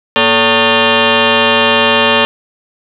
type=tone with frequency modulation; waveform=sine; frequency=1108.7 Hz; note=C#6; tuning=in tune; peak=-7 dBFS; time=0.16-2.25 s; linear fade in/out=0 ms; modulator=336 Hz; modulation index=6.6; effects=none